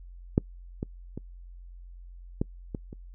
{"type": "clicks", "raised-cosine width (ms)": 3, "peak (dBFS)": [-7, -18, -22, -13, -19, -28], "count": 6, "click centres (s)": [0.379, 0.829, 1.176, 2.415, 2.748, 2.929], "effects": ["noise-tail reverb RT60 0.1 s tail -26 dB re dry", "added 44 Hz sine -43 dBFS peak until 3.14 s"]}